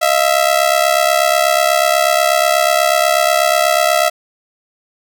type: ring-modulated tone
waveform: sawtooth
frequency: 659.3 Hz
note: E5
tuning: in tune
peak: -4 dBFS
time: 0.01-4.1 s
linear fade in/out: 20 ms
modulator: 34.1 Hz
effects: none